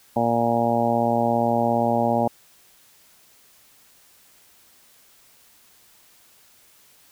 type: harmonic tone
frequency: 117.4 Hz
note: A#2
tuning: 13 cents sharp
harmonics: 1 / 2 / 3 / 4 / 5 / 6 / 7 / 8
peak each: -30 / -24 / -31 / -29 / -24 / -26 / -24 / -33 dBFS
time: 0.16-2.28 s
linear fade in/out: 5 ms
effects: white hiss -55 dBFS RMS until 7.11 s